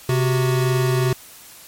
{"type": "tone pair together", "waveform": "square", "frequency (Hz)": [130.81, 370], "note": ["C3", "F#4"], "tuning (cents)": [0, 0], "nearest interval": "octave + tritone", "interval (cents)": 1800, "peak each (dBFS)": [-18, -23], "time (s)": [0.09, 1.13], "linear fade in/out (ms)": 2, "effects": ["white hiss -43 dBFS RMS until 1.67 s", "MP3 64 kbps"]}